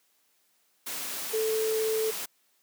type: tone in noise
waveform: sine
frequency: 439.4 Hz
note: A4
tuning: 2 cents flat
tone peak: -25 dBFS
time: 1.33-2.11 s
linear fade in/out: 10 ms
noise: white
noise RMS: -35 dBFS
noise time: 0.86-2.26 s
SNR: +7 dB
effects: white hiss -69 dBFS RMS until 2.62 s + high-pass 200 Hz 12 dB/octave